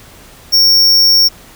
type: tone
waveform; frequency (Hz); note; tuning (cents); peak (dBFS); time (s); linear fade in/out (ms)
square; 5500; F8; -27; -6; 0.52-1.29; 20
effects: pink hiss -39 dBFS RMS until 1.55 s